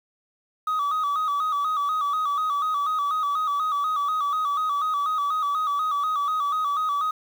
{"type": "tone with vibrato", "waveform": "sine", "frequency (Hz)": 1200, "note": "D6", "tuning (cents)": 37, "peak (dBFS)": -19, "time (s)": [0.67, 7.11], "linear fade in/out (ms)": 5, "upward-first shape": "square", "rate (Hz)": 4.1, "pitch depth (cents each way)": 78, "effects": ["tanh soft clip ceiling -21 dBFS", "8-bit"]}